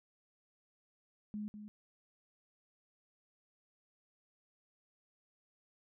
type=tone with echo; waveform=sine; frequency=210 Hz; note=G#3; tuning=19 cents sharp; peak=-38 dBFS; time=1.34-1.48 s; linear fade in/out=0 ms; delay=200 ms; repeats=1; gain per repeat=-8 dB; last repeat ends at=1.68 s; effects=none